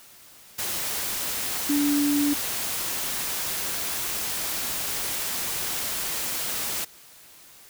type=tone in noise; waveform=sine; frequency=289 Hz; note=D4; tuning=28 cents flat; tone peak=-20 dBFS; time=1.69-2.34 s; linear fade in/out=10 ms; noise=white; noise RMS=-29 dBFS; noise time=0.58-6.85 s; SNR=+6 dB; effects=white hiss -50 dBFS RMS until 7.69 s